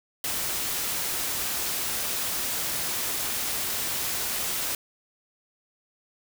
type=noise; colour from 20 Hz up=white; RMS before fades=-29 dBFS; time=0.24-4.75 s; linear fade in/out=2 ms; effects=none